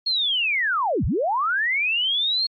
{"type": "linear two-way sweep", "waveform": "sine", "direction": "down then up", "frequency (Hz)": [4326, 43.65, 4326], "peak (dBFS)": -19, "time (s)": [0.06, 2.47], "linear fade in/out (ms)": 10, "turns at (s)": 1.05, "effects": ["MP3 32 kbps"]}